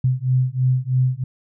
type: beating tone pair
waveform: sine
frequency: 127 / 130.1 Hz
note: B2 / C3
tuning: +49 / -9 cents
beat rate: 3.1 Hz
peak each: -19 dBFS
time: 0.04-1.24 s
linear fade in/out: 5 ms
effects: none